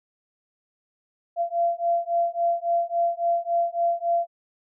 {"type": "beating tone pair", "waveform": "sine", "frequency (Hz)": [683, 686.6], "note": ["F5", "F5"], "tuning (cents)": [-39, -30], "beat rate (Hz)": 3.6, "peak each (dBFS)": [-24, -24], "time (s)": [1.36, 4.27], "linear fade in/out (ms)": 50, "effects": []}